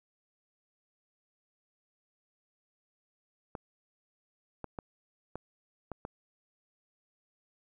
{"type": "clicks", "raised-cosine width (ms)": 1, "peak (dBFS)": -24, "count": 6, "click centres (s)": [3.552, 4.643, 4.788, 5.356, 5.917, 6.051], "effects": ["11-bit"]}